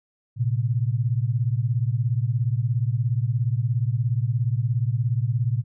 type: beating tone pair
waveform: sine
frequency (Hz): 113.6 / 130.6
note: A#2 / C3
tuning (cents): -44 / -3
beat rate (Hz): 17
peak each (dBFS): -22 / -24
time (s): 0.36-5.64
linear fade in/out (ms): 50
effects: none